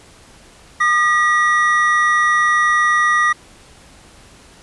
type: tone pair together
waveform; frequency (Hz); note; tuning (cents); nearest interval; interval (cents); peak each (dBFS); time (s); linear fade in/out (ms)
triangle; 1218 / 1922; D#6 / B6; -37 / -48; minor sixth; 789; -13; 0.8-3.33; 10
effects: pink hiss -45 dBFS RMS until 4.62 s + resampled to 24000 Hz